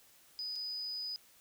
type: tone with dropouts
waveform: sine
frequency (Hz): 4978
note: D#8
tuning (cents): 0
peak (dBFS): -37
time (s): 0.39-1.16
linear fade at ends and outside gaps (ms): 0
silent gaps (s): 0.556-0.56
effects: white hiss -63 dBFS RMS until 1.4 s